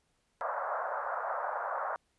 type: band-pass noise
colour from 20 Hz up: pink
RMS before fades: -35 dBFS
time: 0.41-1.96 s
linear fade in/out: 0 ms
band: 570 to 1500 Hz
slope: 48 dB/octave
effects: pink hiss -75 dBFS RMS until 2.18 s + resampled to 24000 Hz